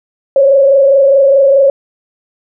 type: tone with frequency modulation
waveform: sine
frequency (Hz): 549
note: C#5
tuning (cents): -17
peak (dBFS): -4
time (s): 0.36-1.7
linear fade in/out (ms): 2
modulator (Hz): 24.8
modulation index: 0.75
effects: none